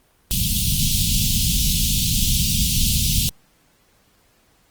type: band-stop noise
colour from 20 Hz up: pink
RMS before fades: -19 dBFS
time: 0.31-3.29 s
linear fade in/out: 0 ms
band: 220 to 2900 Hz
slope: 48 dB/octave
effects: pink hiss -59 dBFS RMS until 4.7 s + Opus 24 kbps